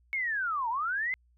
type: linear two-way sweep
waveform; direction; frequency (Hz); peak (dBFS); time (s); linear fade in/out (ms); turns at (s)
sine; down then up; 2217 to 880 to 2097; -28; 0.13-1.14; 0; 0.69
effects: added 60 Hz sine -62 dBFS peak until 1.37 s